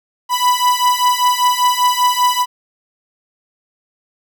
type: beating tone pair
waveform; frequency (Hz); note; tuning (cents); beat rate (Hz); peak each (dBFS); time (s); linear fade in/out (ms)
45% pulse; 987.8 / 992.9; B5 / B5; 0 / +9; 5.1; -15; 0.29-2.46; 50
effects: none